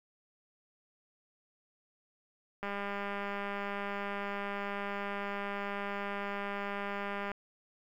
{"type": "click train", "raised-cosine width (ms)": 0.5, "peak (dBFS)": -23, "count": 943, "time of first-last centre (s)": [2.63, 7.317], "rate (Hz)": 201, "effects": ["10-bit"]}